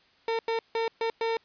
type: tone bursts at uneven times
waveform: 30% pulse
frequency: 454.7 Hz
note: A#4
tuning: 43 cents flat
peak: -23 dBFS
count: 5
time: 0.28-0.39 / 0.48-0.59 / 0.75-0.88 / 1.01-1.1 / 1.21-1.37 s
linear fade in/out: 2 ms
effects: white hiss -62 dBFS RMS until 1.44 s + resampled to 11025 Hz